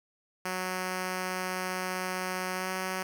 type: tone with pitch glide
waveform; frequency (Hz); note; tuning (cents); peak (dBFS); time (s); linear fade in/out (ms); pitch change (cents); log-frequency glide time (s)
5% pulse; 184.6 to 186.85; F#3 to F#3; -4 to +17; -20; 0.45-3.03; 5; +21; 2.54-2.7
effects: none